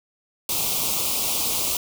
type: band-stop noise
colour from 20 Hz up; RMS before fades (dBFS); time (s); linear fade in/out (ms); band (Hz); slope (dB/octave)
white; -24; 0.49-1.77; 2; 1200 to 2400; 48
effects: none